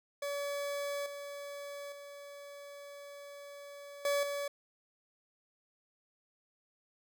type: tone with level steps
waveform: 40% pulse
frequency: 570 Hz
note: C#5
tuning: 48 cents sharp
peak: -34 / -41 / -46 / -28 / -34 dBFS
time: 0.22-4.48 s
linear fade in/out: 5 ms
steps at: 1.06 / 1.92 / 4.05 / 4.23 s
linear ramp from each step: 2 ms
effects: none